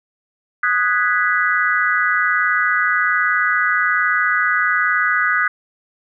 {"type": "chord", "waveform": "sine", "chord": "G# minor seventh", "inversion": "second", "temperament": "equal", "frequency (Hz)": [1244.5, 1480, 1661.2, 1975.5], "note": ["D#6", "F#6", "G#6", "B6"], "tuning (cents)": [0, 0, 0, 0], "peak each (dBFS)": [-20, -18, -21, -21], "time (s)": [0.63, 5.48], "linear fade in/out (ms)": 5, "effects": []}